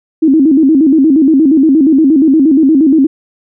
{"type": "tone with vibrato", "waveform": "sine", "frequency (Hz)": 292.7, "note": "D4", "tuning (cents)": -6, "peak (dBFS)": -4, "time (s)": [0.22, 3.07], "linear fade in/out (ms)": 10, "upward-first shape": "square", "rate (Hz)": 8.5, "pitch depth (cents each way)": 150, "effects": []}